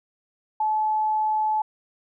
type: tone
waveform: sine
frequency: 862 Hz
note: A5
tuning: 36 cents flat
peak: -20 dBFS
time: 0.6-1.62 s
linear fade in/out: 5 ms
effects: none